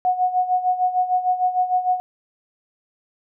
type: tone with tremolo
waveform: sine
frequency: 732 Hz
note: F#5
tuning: 19 cents flat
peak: -14 dBFS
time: 0.05-2 s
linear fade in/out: 0 ms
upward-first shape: sine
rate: 6.6 Hz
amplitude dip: 75%
effects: none